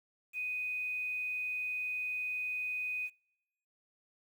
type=tone with quantisation; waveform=sine; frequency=2494 Hz; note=D#7; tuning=3 cents sharp; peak=-34 dBFS; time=0.33-3.1 s; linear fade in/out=50 ms; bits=10; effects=noise-tail reverb RT60 0.8 s tail -25 dB re dry